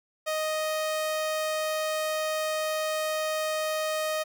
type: tone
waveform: sawtooth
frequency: 623 Hz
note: D#5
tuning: 2 cents sharp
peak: -23 dBFS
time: 0.26-4.24 s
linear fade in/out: 20 ms
effects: none